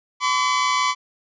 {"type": "tone pair together", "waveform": "sawtooth", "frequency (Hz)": [1017, 1143], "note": ["C6", "D6"], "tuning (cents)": [-50, -47], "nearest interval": "major second", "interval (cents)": 203, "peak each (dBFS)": -17, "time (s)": [0.2, 0.95], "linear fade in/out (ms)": 50, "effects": ["resampled to 16000 Hz"]}